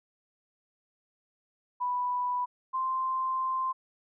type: tone pair in turn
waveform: sine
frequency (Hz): 987.8 / 1044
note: B5 / C6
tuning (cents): 0 / -4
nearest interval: minor second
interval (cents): 96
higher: second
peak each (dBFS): -27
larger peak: neither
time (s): 1.8-2.46 / 2.73-3.73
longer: second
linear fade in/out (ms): 20
effects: none